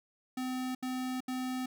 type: tone bursts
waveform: square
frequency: 255.8 Hz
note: C4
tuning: 39 cents flat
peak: -34 dBFS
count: 3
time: 0.37-1.66 s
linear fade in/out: 5 ms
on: 380 ms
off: 75 ms
effects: none